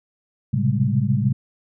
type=tone cluster; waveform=sine; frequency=110.5 / 128.1 / 134.8 / 194.2 / 207.8 Hz; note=A2 / C3 / C#3 / G3 / G#3; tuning=+8 / -36 / -48 / -16 / +1 cents; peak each=-23 / -24 / -21 / -25 / -25 dBFS; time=0.53-1.33 s; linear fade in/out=10 ms; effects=none